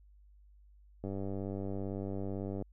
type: click train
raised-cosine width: 2 ms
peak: -26 dBFS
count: 156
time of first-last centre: 1.04-2.623 s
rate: 97.9 Hz
effects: added 50 Hz sine -57 dBFS peak until 2.72 s